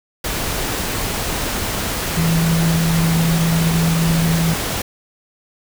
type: tone in noise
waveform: sine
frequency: 164.81 Hz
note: E3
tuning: in tune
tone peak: -14 dBFS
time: 2.17-4.54 s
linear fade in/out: 5 ms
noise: pink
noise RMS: -22 dBFS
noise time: 0.24-4.82 s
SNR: +5 dB
effects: none